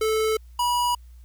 square tone pair in turn, 437.2 / 971.3 Hz, A4 / B5, -11 / -29 cents, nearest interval octave + major second, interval 1382 cents, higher second, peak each -21 dBFS, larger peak neither, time 0.01-0.37 / 0.59-0.95 s, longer neither, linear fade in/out 5 ms, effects added 60 Hz sine -43 dBFS peak until 1.24 s + white hiss -65 dBFS RMS until 1.24 s

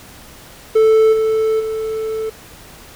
triangle tone with level steps, 440 Hz, A4, in tune, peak -6 / -11 / -17 dBFS, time 0.75-2.3 s, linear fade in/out 10 ms, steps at 1.12 / 1.59 s, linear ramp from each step 20 ms, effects pink hiss -40 dBFS RMS until 2.95 s

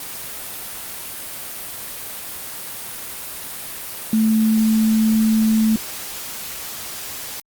sine tone in noise, 220 Hz, A3, in tune, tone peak -13 dBFS, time 4.13-5.76 s, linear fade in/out 2 ms, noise white, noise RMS -31 dBFS, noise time 0-7.4 s, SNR +15 dB, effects Opus 32 kbps

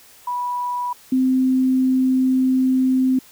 sine tone pair in turn, 980 / 259.3 Hz, B5 / C4, -14 / -15 cents, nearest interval octave + major seventh, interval 2301 cents, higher first, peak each -21 / -14 dBFS, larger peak second, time 0.27-0.93 / 1.12-3.19 s, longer second, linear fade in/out 5 ms, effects white hiss -48 dBFS RMS until 3.31 s

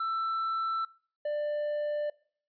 triangle tone pair in turn, 1331 / 592.9 Hz, E6 / D5, +16 / +16 cents, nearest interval octave + major second, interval 1400 cents, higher first, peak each -27 dBFS, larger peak neither, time 0-0.85 / 1.25-2.1 s, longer neither, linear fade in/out 5 ms, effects noise-tail reverb RT60 0.5 s tail -22 dB re dry + resampled to 11025 Hz

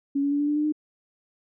sine tone with pitch steps, 279.6 / 283.5 / 287.5 / 291.5 / 295.5 / 299.7 / 303.9 Hz, C#4 / C#4 / D4 / D4 / D4 / D4 / D#4, +15 / +39 / -37 / -13 / +11 / +35 / -41 cents, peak -21 dBFS, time 0.15-0.724 s, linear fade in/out 10 ms, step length 82 ms, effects none

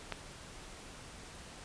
click, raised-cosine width 0.3 ms, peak -20 dBFS, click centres 0.123 s, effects pink hiss -50 dBFS RMS until 1.64 s + resampled to 22050 Hz

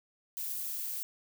violet noise, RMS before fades -37 dBFS, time 0.37-1.03 s, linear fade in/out 0 ms, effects none

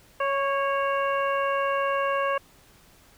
harmonic tone with a mistuned harmonic, 554.4 Hz, C#5, in tune, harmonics 1 / 2 / 3 / 4 / 5, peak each -26 / -26 / -32 / -39 / -36 dBFS, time 0.2-2.38 s, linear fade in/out 5 ms, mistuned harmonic 3, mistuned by -26 cents, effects pink hiss -56 dBFS RMS until 3.17 s

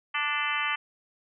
harmonic tone with a mistuned harmonic, 293.7 Hz, D4, in tune, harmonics 3 / 4 / 5 / 6 / 7 / 8 / 9 / 10, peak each -37 / -32 / -36 / -34 / -32 / -37 / -33 / -36 dBFS, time 0.14-0.76 s, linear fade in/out 10 ms, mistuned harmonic 10, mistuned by +58 cents, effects none

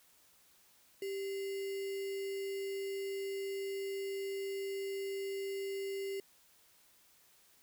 sine tone with sample-and-hold, 392 Hz, G4, in tune, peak -36 dBFS, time 1.02-6.2 s, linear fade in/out 2 ms, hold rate 2450 Hz, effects white hiss -66 dBFS RMS until 7.62 s

